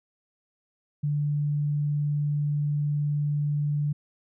sine tone, 146.83 Hz, D3, in tune, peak -23 dBFS, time 1.03-3.93 s, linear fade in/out 10 ms, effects none

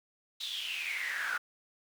brown noise with high-pass filter sweep, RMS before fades -36 dBFS, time 0.4-1.38 s, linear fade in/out 10 ms, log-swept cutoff 3800 to 1400 Hz, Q 9.1, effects none

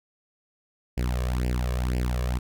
sawtooth tone with flanger, 61.74 Hz, B1, in tune, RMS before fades -26 dBFS, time 0.97-2.39 s, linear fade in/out 10 ms, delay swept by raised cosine 0.39 to 1.79 ms, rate 2 Hz, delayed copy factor +0.85, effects none

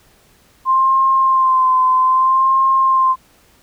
sine tone with vibrato, 1046.5 Hz, C6, in tune, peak -10 dBFS, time 0.65-3.16 s, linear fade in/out 50 ms, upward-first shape sine, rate 0.62 Hz, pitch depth 31 cents each way, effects pink hiss -52 dBFS RMS until 3.62 s

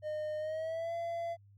triangle tone with pitch glide, 611 to 677.9 Hz, D#5 to E5, -32 to +48 cents, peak -32 dBFS, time 0.02-1.37 s, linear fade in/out 50 ms, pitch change +180 cents, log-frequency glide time 0.38-0.94 s, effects added 100 Hz sine -57 dBFS peak until 1.57 s + MP3 96 kbps

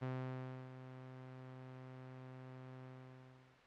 sawtooth tone with ADSR envelope, 129.1 Hz, C3, 23 cents flat, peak -35 dBFS, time 0.01-3.62 s, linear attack 20 ms, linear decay 650 ms, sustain -12 dB, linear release 780 ms, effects white hiss -62 dBFS RMS until 3.66 s + low-pass 2000 Hz 12 dB/octave

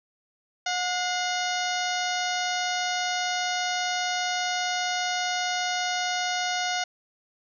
harmonic tone with a mistuned harmonic, 725 Hz, F#5, 35 cents flat, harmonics 1 / 2 / 3 / 4 / 5 / 6 / 7 / 8 / 9, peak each -29 / -32 / -34 / -35 / -36 / -37 / -37 / -38 / -39 dBFS, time 0.66-6.84 s, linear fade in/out 5 ms, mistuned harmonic 3, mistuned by -72 cents, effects none

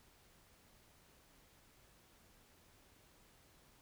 silence, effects pink hiss -67 dBFS RMS until 3.81 s

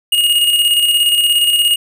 square tone with tremolo, 2862 Hz, F7, 42 cents sharp, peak -9 dBFS, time 0.12-1.76 s, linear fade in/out 5 ms, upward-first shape square, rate 17 Hz, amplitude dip 40%, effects none

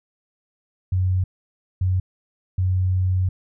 sine tone bursts at uneven times, 92.5 Hz, F#2, in tune, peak -17 dBFS, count 3, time 0.92-1.24 / 1.81-2 / 2.58-3.29 s, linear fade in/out 5 ms, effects none

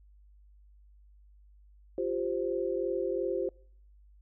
sine chord, F suspended second, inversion none, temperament equal, 349.2 / 392 / 523.3 Hz, F4 / G4 / C5, 0 / 0 / 0 cents, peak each -33 dBFS, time 1.98-3.49 s, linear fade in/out 2 ms, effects noise-tail reverb RT60 0.6 s tail -25 dB re dry + added 50 Hz sine -55 dBFS peak until 4.21 s

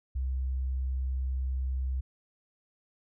sine tone, 65 Hz, C2, 11 cents flat, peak -28 dBFS, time 0.15-2.01 s, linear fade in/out 10 ms, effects none

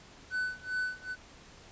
triangle tone with tremolo, 1500 Hz, F#6, 23 cents sharp, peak -27 dBFS, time 0.3-1.16 s, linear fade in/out 50 ms, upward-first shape sine, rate 2.5 Hz, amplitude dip 95%, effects pink hiss -54 dBFS RMS until 1.71 s + resampled to 16000 Hz

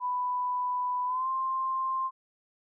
sine tone with pitch glide, 993 to 1052 Hz, B5 to C6, +9 to +9 cents, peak -27 dBFS, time 0-2.11 s, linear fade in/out 50 ms, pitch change +100 cents, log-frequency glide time 1.06-1.28 s, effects none

